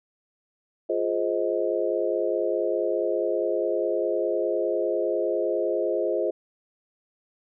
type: chord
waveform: sine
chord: F minor seventh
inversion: none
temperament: just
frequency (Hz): 349.2 / 419.1 / 523.8 / 628.6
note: F4 / Ab4 / C5 / Eb5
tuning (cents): 0 / +16 / +2 / +18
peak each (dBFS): -28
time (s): 0.89-6.31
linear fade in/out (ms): 10
effects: none